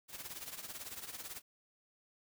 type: noise with tremolo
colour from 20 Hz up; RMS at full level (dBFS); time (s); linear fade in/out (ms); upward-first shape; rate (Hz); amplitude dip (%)
white; -43; 0.08-1.42; 50; triangle; 18; 80
effects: none